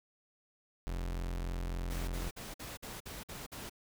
40% pulse tone, 43.65 Hz, F1, in tune, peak -34 dBFS, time 0.87-2.29 s, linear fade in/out 0 ms
pink noise bursts, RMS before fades -45 dBFS, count 8, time 1.9-3.697 s, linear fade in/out 10 ms, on 180 ms, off 51 ms
effects none

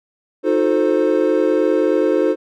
triangle chord, D# diminished seventh, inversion none, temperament equal with one note detuned, 311.1 / 360.7 / 440 / 523.3 Hz, D#4 / F#4 / A4 / C5, 0 / -44 / 0 / 0 cents, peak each -17 dBFS, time 0.43-2.36 s, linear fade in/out 50 ms, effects none

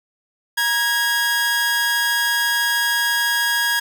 sawtooth tone pair together, 946 / 1647.7 Hz, A#5 / G#6, +25 / -14 cents, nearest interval minor seventh, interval 961 cents, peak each -22 / -14 dBFS, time 0.57-3.8 s, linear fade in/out 10 ms, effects none

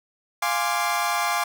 30% pulse chord, D half-diminished seventh, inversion first, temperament equal with one note detuned, 698.5 / 827.3 / 1046.5 / 1174.7 Hz, F5 / Ab5 / C6 / D6, 0 / -7 / 0 / 0 cents, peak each -25 dBFS, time 0.42-1.44 s, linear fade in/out 5 ms, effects none

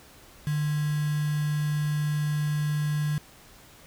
sine tone with quantisation, 150 Hz, D3, 37 cents sharp, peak -24 dBFS, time 0.47-3.18 s, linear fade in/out 0 ms, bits 6, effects pink hiss -52 dBFS RMS until 3.86 s

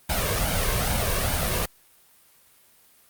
pink noise with flanger, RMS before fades -24 dBFS, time 0.09-1.66 s, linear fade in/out 10 ms, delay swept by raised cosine 1.3 to 1.86 ms, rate 2.4 Hz, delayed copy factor +0.7, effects white hiss -57 dBFS RMS until 3.09 s + Opus 32 kbps

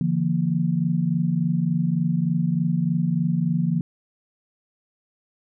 sine chord, Bb major, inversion first, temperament equal with one note detuned, 146.83 / 170.23 / 233.1 Hz, D3 / F3 / Bb3, 0 / -44 / 0 cents, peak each -25 / -21 / -27 dBFS, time 0.01-3.81 s, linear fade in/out 2 ms, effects none

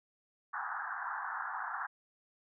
white band-pass noise, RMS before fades -39 dBFS, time 0.53-1.87 s, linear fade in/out 10 ms, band 750 to 1700 Hz, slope 96 dB/octave, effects none

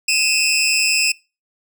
20% pulse tone pair together, 2517 / 2667 Hz, D#7 / E7, +19 / +20 cents, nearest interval minor second, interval 101 cents, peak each -13 dBFS, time 0.08-1.12 s, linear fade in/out 5 ms, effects noise-tail reverb RT60 0.3 s tail -25 dB re dry

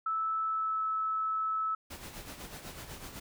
sine tone with pitch glide, 1311 to 1302.7 Hz, E6 to E6, -10 to -21 cents, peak -29 dBFS, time 0.06-1.75 s, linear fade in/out 5 ms, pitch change -11 cents, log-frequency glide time 0.43-0.83 s
pink noise with tremolo, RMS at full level -43 dBFS, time 1.9-3.2 s, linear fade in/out 10 ms, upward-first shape sine, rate 8 Hz, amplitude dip 55%
effects none

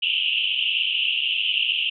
pink band-pass noise, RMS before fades -23 dBFS, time 0.02-1.9 s, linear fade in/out 10 ms, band 2700 to 3100 Hz, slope 96 dB/octave, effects none

